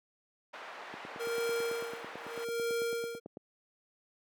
pink band-pass noise, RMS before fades -46 dBFS, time 0.53-2.45 s, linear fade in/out 10 ms, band 700 to 2100 Hz, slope 12 dB/octave
click train, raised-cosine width 2 ms, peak -29 dBFS, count 23, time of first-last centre 0.94-3.371 s, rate 9.05 Hz
square tone with tremolo, 466.2 Hz, A#4, in tune, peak -31 dBFS, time 1.19-3.2 s, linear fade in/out 20 ms, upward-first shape sine, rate 0.8 Hz, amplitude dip 95%
effects high-pass 200 Hz 12 dB/octave

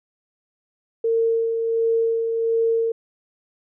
sine tone with tremolo, 455.9 Hz, A#4, 39 cents flat, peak -16 dBFS, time 1.04-2.92 s, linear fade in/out 5 ms, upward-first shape sine, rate 1.4 Hz, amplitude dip 40%, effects none

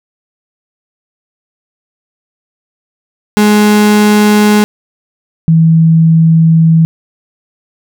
35% pulse / sine tone pair in turn, 209.6 / 162.67 Hz, G#3 / E3, +16 / -23 cents, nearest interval major third, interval 439 cents, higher first, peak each -3 dBFS, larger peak neither, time 3.37-4.64 / 5.48-6.85 s, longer second, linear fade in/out 0 ms, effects none

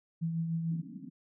sine tone with tremolo, 164.81 Hz, E3, in tune, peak -28 dBFS, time 0.21-0.82 s, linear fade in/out 20 ms, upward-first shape triangle, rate 6.7 Hz, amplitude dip 45%
white band-pass noise, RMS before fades -46 dBFS, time 0.7-1.1 s, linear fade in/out 20 ms, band 150 to 290 Hz, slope 96 dB/octave
effects none

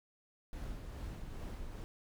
brown noise with tremolo, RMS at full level -42 dBFS, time 0.53-1.84 s, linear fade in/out 0 ms, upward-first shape sine, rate 2.4 Hz, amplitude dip 35%, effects none

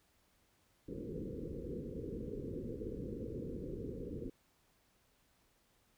white low-pass noise, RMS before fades -43 dBFS, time 0.88-4.3 s, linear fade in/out 10 ms, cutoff 500 Hz, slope 96 dB/octave, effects pink hiss -73 dBFS RMS until 5.97 s

